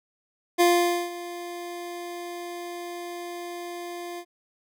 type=tone with ADSR envelope; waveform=25% pulse; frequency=348.8 Hz; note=F4; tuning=2 cents flat; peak=-12 dBFS; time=0.58-4.25 s; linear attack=26 ms; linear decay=490 ms; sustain=-18 dB; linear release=64 ms; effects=none